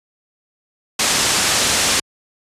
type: low-pass noise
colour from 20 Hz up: white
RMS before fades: -17 dBFS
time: 0.99-2 s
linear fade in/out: 5 ms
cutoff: 8500 Hz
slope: 24 dB/octave
effects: high-pass 60 Hz 12 dB/octave + resampled to 32000 Hz